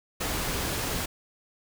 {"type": "noise", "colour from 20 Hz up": "pink", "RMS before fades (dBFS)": -30, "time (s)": [0.2, 1.06], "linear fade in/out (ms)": 10, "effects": []}